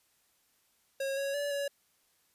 square tone with pitch steps, 544 / 554 / 575 / 565 Hz, C#5 / C#5 / D5 / C#5, -33 / -1 / -37 / +33 cents, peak -32 dBFS, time 1-1.68 s, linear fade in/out 5 ms, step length 170 ms, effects white hiss -71 dBFS RMS until 2.34 s + resampled to 32000 Hz

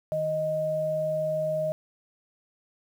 sine tone pair together, 156.43 / 622.3 Hz, D#3 / D#5, +10 / 0 cents, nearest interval 2 octaves, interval 2390 cents, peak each -35 / -25 dBFS, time 0.12-1.72 s, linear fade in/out 0 ms, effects 9-bit

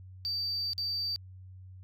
sine tone with dropouts, 4639 Hz, D8, 22 cents flat, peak -29 dBFS, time 0.25-1.16 s, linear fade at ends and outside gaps 0 ms, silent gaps 0.733-0.78 s, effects tanh soft clip ceiling -27 dBFS + added 93 Hz sine -46 dBFS peak until 1.83 s

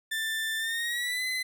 30% pulse tone with pitch glide, 1776 to 2028 Hz, A6 to B6, +16 to +45 cents, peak -26 dBFS, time 0.11-1.43 s, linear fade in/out 10 ms, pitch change +229 cents, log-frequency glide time 0.58-1.25 s, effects none

